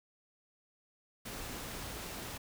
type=noise; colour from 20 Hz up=pink; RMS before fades=-43 dBFS; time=1.25-2.38 s; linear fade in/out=10 ms; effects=none